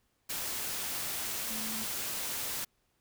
sine tone in noise, 220.1 Hz, A3, 1 cent sharp, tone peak -42 dBFS, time 1.5-1.84 s, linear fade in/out 10 ms, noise white, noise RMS -36 dBFS, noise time 0.29-2.65 s, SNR -9 dB, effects pink hiss -75 dBFS RMS until 3 s

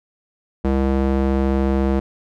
square tone with band-pass filter, 67 Hz, C2, 42 cents sharp, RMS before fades -18 dBFS, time 0.64-2 s, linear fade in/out 10 ms, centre 330 Hz, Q 0.72, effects none

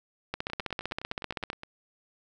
two click trains, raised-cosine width 0.3 ms, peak -15 / -24 dBFS, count 19 / 12, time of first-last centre 0.34-1.501 / 0.5-1.634 s, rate 15.5 / 9.7 Hz, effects none

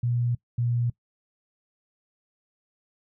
sine tone pair in turn, 120.5 / 119.81 Hz, B2 / A#2, -42 / +48 cents, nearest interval unison, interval 10 cents, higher first, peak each -22 dBFS, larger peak neither, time 0.03-0.35 / 0.58-0.9 s, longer neither, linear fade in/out 5 ms, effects noise-tail reverb RT60 0.1 s tail -21 dB re dry

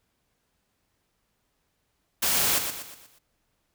white noise with echo, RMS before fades -24 dBFS, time 2.22-2.59 s, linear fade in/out 10 ms, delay 120 ms, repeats 5, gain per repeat -7 dB, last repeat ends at 3.19 s, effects pink hiss -74 dBFS RMS until 3.74 s

